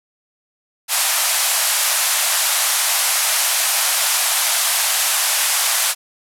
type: band-pass noise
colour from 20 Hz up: white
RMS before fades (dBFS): -18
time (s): 0.88-5.95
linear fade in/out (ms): 50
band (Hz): 610 to 13000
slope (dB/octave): 48
effects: none